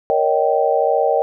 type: chord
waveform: sine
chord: Eb dominant seventh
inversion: second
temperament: just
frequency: 466.7 / 560 / 622.3 / 777.8 Hz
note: Bb4 / Db5 / Eb5 / G5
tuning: +2 / +18 / 0 / -14 cents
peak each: -19 dBFS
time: 0.1-1.22 s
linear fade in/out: 0 ms
effects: none